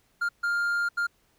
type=tone bursts at uneven times; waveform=triangle; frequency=1403 Hz; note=F6; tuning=8 cents sharp; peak=-22 dBFS; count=3; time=0.21-0.29 / 0.43-0.89 / 0.97-1.07 s; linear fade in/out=10 ms; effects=pink hiss -67 dBFS RMS until 1.38 s